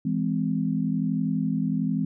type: chord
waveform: sine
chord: E augmented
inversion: none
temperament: just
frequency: 164.81 / 206 / 257.5 Hz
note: E3 / G#3 / B#3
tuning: 0 / -14 / -28 cents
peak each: -27 dBFS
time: 0.05-2.05 s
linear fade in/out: 5 ms
effects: none